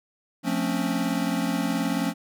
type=tone cluster; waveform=square; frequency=177.1 / 221.2 / 262.7 / 281.5 Hz; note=F3 / A3 / C4 / C#4; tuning=+24 / +9 / +7 / +27 cents; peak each=-30 dBFS; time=0.43-2.14 s; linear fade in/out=50 ms; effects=none